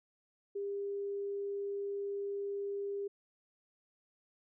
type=tone; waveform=sine; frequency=401 Hz; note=G4; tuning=39 cents sharp; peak=-35 dBFS; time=0.55-3.08 s; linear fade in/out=10 ms; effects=none